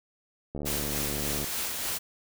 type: click train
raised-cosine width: 2 ms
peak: -22 dBFS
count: 66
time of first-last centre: 0.55-1.443 s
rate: 72.8 Hz
type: noise with tremolo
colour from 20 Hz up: white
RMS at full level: -31 dBFS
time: 0.65-1.99 s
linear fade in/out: 20 ms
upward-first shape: sine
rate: 3.4 Hz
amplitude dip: 30%
effects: none